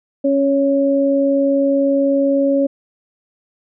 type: tone pair together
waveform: sine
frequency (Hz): 275.9 / 556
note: C#4 / C#5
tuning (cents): -8 / +5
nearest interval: octave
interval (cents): 1213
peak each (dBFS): -15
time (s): 0.24-2.67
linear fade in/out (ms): 10
effects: none